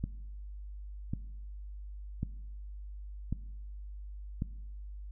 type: click train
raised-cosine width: 5 ms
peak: -20 dBFS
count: 5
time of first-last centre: 0.04-4.421 s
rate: 0.913 Hz
effects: noise-tail reverb RT60 1.0 s tail -19 dB re dry + added 50 Hz sine -41 dBFS peak until 5.11 s